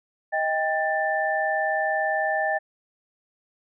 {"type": "tone cluster", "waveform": "sine", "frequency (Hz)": [630, 792, 1771], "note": ["D#5", "G5", "A6"], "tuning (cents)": [21, 18, 11], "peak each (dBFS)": -26, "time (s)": [0.32, 2.59], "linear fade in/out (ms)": 20, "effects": []}